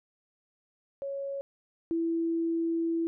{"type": "tone pair in turn", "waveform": "sine", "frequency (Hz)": [554, 331.6], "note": ["C#5", "E4"], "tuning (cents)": [-1, 10], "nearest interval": "major sixth", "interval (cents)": 889, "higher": "first", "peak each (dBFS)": [-32, -26], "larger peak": "second", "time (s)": [[1.02, 1.41], [1.91, 3.07]], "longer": "second", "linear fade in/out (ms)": 0, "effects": []}